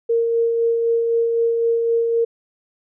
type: tone with tremolo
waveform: sine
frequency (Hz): 462.6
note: A#4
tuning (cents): -13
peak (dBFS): -14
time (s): 0.09-2.25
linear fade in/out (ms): 10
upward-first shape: sine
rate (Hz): 3.9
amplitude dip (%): 30
effects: none